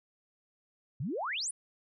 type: exponential sweep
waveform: sine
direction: up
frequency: 113.7 to 10400 Hz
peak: -32 dBFS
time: 1-1.51 s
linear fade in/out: 5 ms
effects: none